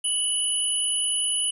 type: tone pair together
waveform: sine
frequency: 2961 / 9925 Hz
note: F#7 / D#9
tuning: +1 / -5 cents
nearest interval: octave + major sixth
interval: 2094 cents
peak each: -26 / -24 dBFS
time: 0.04-1.51 s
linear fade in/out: 10 ms
effects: none